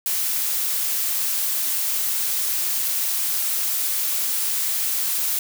blue noise, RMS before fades -23 dBFS, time 0.06-5.39 s, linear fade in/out 2 ms, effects none

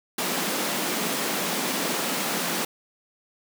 pink high-pass noise, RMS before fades -27 dBFS, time 0.18-2.65 s, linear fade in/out 5 ms, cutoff 170 Hz, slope 48 dB/octave, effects none

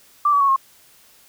sine tone with pitch steps, 1174.7 / 1141.3 / 1108.8 / 1077.2 Hz, D6 / D6 / C#6 / C#6, 0 / -50 / 0 / -50 cents, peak -13 dBFS, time 0.25-0.562 s, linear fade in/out 5 ms, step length 78 ms, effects white hiss -52 dBFS RMS until 1.28 s

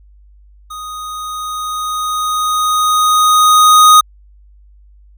square tone with level ramp, 1244.5 Hz, D#6, in tune, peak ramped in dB -26 to -3 dBFS, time 0.7-4.01 s, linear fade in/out 10 ms, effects added 50 Hz sine -41 dBFS peak until 5.17 s

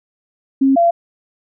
sine tone pair in turn, 270.1 / 682.8 Hz, C#4 / F5, -45 / -39 cents, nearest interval octave + major third, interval 1606 cents, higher second, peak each -9 dBFS, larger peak neither, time 0.61-0.76 / 0.76-0.91 s, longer neither, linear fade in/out 10 ms, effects none

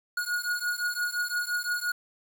square beating tone pair, 1444 / 1449.8 Hz, F#6 / F#6, -43 / -36 cents, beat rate 5.8 Hz, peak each -31 / -32 dBFS, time 0.17-1.92 s, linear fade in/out 5 ms, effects 9-bit

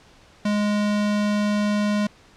square tone, 207.7 Hz, G#3, in tune, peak -20 dBFS, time 0.45-2.07 s, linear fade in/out 5 ms, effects pink hiss -52 dBFS RMS until 2.36 s + low-pass 6000 Hz 12 dB/octave

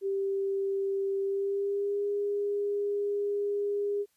sine tone with pitch glide, 392 to 407.2 Hz, G4 to G#4, 0 to -34 cents, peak -27 dBFS, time 0.01-4.06 s, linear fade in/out 50 ms, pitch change +66 cents, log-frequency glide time 1.22-2.07 s, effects white hiss -72 dBFS RMS until 4.16 s + resampled to 32000 Hz

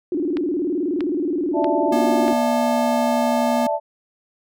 sine tone with vibrato, 322.4 Hz, E4, 38 cents flat, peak -19 dBFS, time 0.12-2.33 s, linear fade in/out 2 ms, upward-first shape square, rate 19 Hz, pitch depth 180 cents each way
click train, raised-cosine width 0.3 ms, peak -15 dBFS, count 4, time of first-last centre 0.37-2.281 s, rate 1.57 Hz
sine chord, D suspended second, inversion none, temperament equal, 587.3 / 659.3 / 880 Hz, D5 / E5 / A5, 0 / 0 / 0 cents, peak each -23 dBFS, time 1.53-3.8 s, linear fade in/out 50 ms
square tone, 240 Hz, B3, 49 cents flat, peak -21 dBFS, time 1.92-3.67 s, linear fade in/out 5 ms
effects none

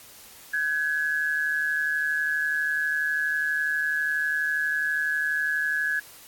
sine tone pair together, 1526.8 / 1679 Hz, G6 / G#6, -46 / +18 cents, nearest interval major second, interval 164 cents, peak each -29 / -24 dBFS, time 0.53-6 s, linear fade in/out 10 ms, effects white hiss -48 dBFS RMS until 6.27 s + AAC 64 kbps

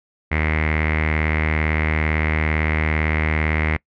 sawtooth tone with low-pass filter, 77.78 Hz, D#2, in tune, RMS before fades -20 dBFS, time 0.31-3.77 s, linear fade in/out 10 ms, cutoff 2100 Hz, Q 8.5, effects noise-tail reverb RT60 0.1 s tail -25 dB re dry

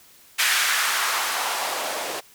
blue noise with band-pass filter sweep, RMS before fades -24 dBFS, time 0.38-2.21 s, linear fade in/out 20 ms, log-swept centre 1900 to 500 Hz, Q 1.6, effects white hiss -52 dBFS RMS until 2.34 s

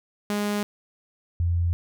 sawtooth / sine tone pair in turn, 206.5 / 85.92 Hz, G#3 / F2, -10 / -28 cents, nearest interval octave + minor third, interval 1518 cents, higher first, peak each -20 dBFS, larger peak neither, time 0.3-0.63 / 1.4-1.73 s, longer neither, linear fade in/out 0 ms, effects none

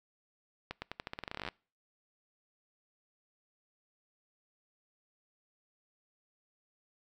accelerating click train, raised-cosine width 0.3 ms, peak -22 dBFS, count 19, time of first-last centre 0.71-1.487 s, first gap 110 ms, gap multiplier 0.87, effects noise-tail reverb RT60 0.4 s tail -25 dB re dry

